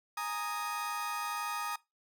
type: chord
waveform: 35% pulse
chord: Ab suspended second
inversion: none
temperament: equal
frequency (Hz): 830.6 / 932.3 / 1244.5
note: Ab5 / Bb5 / Eb6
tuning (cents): 0 / 0 / 0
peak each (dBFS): -40 / -38 / -35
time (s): 0.17-1.76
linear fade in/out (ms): 5
effects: noise-tail reverb RT60 0.2 s tail -20 dB re dry